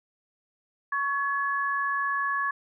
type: tone pair together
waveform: sine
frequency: 1115.3 / 1700 Hz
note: C#6 / G#6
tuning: +10 / +40 cents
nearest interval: perfect fifth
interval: 730 cents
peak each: -27 / -28 dBFS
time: 0.92-2.51 s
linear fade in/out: 5 ms
effects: none

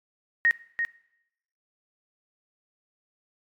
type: tone with echo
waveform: sine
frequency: 1864.7 Hz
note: A#6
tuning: in tune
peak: -17 dBFS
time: 0.45-0.51 s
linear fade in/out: 0 ms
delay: 340 ms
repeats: 1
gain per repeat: -7 dB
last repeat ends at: 0.85 s
effects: noise-tail reverb RT60 0.8 s tail -20 dB re dry + MP3 96 kbps

